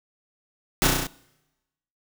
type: noise with echo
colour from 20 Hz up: pink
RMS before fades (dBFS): -20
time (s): 0.82-0.87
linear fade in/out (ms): 0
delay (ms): 33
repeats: 6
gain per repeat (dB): -2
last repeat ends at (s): 1.068
effects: noise-tail reverb RT60 1.0 s tail -23 dB re dry